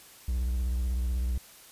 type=tone with vibrato; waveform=triangle; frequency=61.74 Hz; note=B1; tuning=in tune; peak=-24 dBFS; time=0.28-1.38 s; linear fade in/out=5 ms; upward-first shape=sine; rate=16 Hz; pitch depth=110 cents each way; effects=white hiss -52 dBFS RMS until 1.71 s + resampled to 32000 Hz